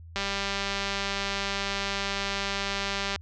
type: click train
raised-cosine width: 0.2 ms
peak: -12 dBFS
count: 595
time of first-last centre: 0.16-3.16 s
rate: 198 Hz
effects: added 83 Hz sine -43 dBFS peak until 3.21 s + low-pass 6000 Hz 12 dB/octave